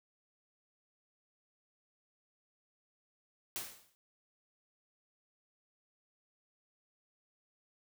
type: noise with exponential decay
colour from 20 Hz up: white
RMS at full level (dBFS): -37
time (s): 3.56-3.95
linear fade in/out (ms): 0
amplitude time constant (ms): 83
effects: none